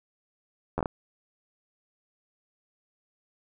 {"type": "slowing click train", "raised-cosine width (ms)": 1, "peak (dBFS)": -14, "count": 5, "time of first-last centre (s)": [0.78, 0.858], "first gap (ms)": 11, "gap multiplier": 1.4, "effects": []}